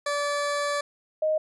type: tone pair in turn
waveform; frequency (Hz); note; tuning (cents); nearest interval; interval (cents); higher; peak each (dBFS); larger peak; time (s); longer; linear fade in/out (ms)
20% pulse / sine; 578 / 622.2; D5 / D#5; -28 / 0; minor second; 128; second; -20 / -21; first; 0.06-0.81 / 1.22-1.38; first; 5
effects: resampled to 24000 Hz